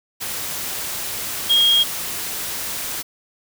sine tone in noise, 3257 Hz, G#7, 34 cents flat, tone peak -12 dBFS, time 1.49-1.84 s, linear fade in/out 20 ms, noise white, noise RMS -27 dBFS, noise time 0.2-3.03 s, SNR +12 dB, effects none

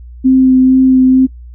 sine tone with vibrato, 259.8 Hz, C4, 12 cents flat, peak -4 dBFS, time 0.24-1.27 s, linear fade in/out 20 ms, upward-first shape sine, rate 2.2 Hz, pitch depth 12 cents each way, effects noise-tail reverb RT60 0.1 s tail -21 dB re dry + added 60 Hz sine -29 dBFS peak until 1.54 s

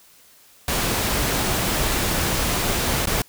pink noise with dropouts, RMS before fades -22 dBFS, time 0.68-3.22 s, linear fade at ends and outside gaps 2 ms, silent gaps 3.057-3.071 s, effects white hiss -52 dBFS RMS until 3.28 s

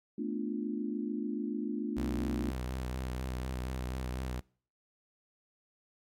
sine chord, B half-diminished seventh, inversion third, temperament equal, 220 / 246.9 / 293.7 / 349.2 Hz, A3 / B3 / D4 / F4, 0 / 0 / 0 / 0 cents, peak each -37 / -39 / -37 / -41 dBFS, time 0.18-2.51 s, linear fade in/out 5 ms
sawtooth tone with vibrato, 63.5 Hz, B1, 49 cents sharp, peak -31 dBFS, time 1.96-4.41 s, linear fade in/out 20 ms, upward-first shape sine, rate 4.1 Hz, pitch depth 43 cents each way
effects noise-tail reverb RT60 0.5 s tail -26 dB re dry + AAC 64 kbps

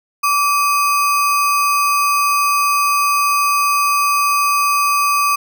sine tone with sample-and-hold, 1159 Hz, D6, 23 cents flat, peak -12 dBFS, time 0.23-5.36 s, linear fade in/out 10 ms, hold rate 3675 Hz, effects none

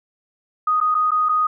sine tone with dropouts, 1244.5 Hz, D#6, in tune, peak -15 dBFS, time 0.67-1.47 s, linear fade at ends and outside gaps 5 ms, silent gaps 0.803-0.811 / 0.945-0.949 / 1.108-1.116 / 1.288-1.292 s, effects none

